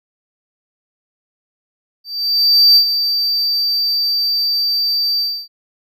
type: tone with ADSR envelope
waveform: triangle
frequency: 4651 Hz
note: D8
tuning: 18 cents flat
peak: -4 dBFS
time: 2.04-5.48 s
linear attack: 720 ms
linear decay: 86 ms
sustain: -9 dB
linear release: 290 ms
effects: none